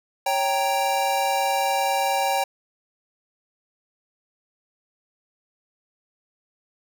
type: chord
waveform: square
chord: G diminished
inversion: second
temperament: equal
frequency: 554.4 / 784 / 932.3 Hz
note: Db5 / G5 / Bb5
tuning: 0 / 0 / 0 cents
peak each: -28 / -23 / -28 dBFS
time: 0.26-2.44 s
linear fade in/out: 5 ms
effects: none